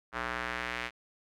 square tone with band-pass filter sweep, 60.4 Hz, B1, 38 cents flat, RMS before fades -36 dBFS, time 0.12-0.91 s, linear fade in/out 50 ms, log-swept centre 1400 to 2200 Hz, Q 1.8, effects none

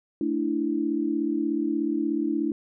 sine chord, A suspended fourth, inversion none, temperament just, 220 / 293.3 / 330 Hz, A3 / D4 / E4, 0 / -2 / +2 cents, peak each -31 / -26 / -27 dBFS, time 0.21-2.52 s, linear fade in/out 2 ms, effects none

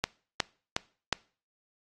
click train, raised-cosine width 0.2 ms, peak -8 dBFS, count 4, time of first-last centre 0.04-1.127 s, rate 2.76 Hz, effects noise-tail reverb RT60 0.4 s tail -23 dB re dry + AAC 32 kbps

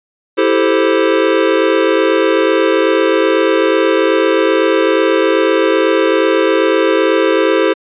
square chord, A minor seventh, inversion second, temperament equal, 329.6 / 392 / 440 / 523.3 Hz, E4 / G4 / A4 / C5, 0 / 0 / 0 / 0 cents, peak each -16 dBFS, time 0.37-7.74 s, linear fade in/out 20 ms, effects resampled to 8000 Hz

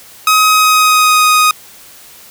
sawtooth tone with pitch glide, 1266 to 1247.1 Hz, D#6 to D#6, +30 to +4 cents, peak -3 dBFS, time 0.27-1.51 s, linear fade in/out 2 ms, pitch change -26 cents, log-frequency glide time 0.46-1.24 s, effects white hiss -38 dBFS RMS until 2.3 s

